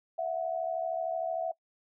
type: tone pair together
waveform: sine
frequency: 659.3 / 732.4 Hz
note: E5 / F#5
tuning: 0 / -18 cents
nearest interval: major second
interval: 182 cents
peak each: -31 / -34 dBFS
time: 0.18-1.52 s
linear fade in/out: 10 ms
effects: noise-tail reverb RT60 0.1 s tail -23 dB re dry